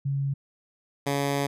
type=tone pair in turn; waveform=sine / 10% pulse; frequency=138.59 / 140.85 Hz; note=C#3 / C#3; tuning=0 / +28 cents; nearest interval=unison; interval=28 cents; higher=second; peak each=-24 / -16 dBFS; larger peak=second; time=0.05-0.34 / 1.06-1.47 s; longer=second; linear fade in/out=10 ms; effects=resampled to 32000 Hz